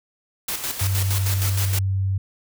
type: noise with tremolo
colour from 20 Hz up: white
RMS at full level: -26 dBFS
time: 0.48-1.79 s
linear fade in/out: 5 ms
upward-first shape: square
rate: 6.4 Hz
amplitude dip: 55%
type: tone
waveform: sine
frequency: 96.3 Hz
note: G2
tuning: 30 cents flat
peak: -19 dBFS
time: 0.81-2.18 s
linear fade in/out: 5 ms
effects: none